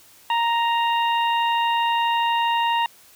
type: harmonic tone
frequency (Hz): 932.3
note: A#5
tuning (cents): 0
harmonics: 1 / 2 / 3 / 4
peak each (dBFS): -19 / -29 / -27 / -35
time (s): 0.3-2.86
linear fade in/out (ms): 2
effects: white hiss -51 dBFS RMS until 3.15 s